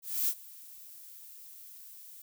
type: noise with ADSR envelope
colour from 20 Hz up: violet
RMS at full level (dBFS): -28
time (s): 0.02-2.22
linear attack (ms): 260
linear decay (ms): 60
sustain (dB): -22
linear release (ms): 3
effects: none